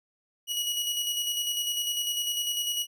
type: tone with tremolo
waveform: sawtooth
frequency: 2912 Hz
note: F#7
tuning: 28 cents flat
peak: -23 dBFS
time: 0.47-2.87 s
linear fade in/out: 50 ms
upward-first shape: square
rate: 10 Hz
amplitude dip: 35%
effects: none